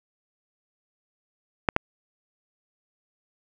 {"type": "clicks", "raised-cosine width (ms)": 0.5, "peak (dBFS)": -4, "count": 2, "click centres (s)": [1.688, 1.764], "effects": []}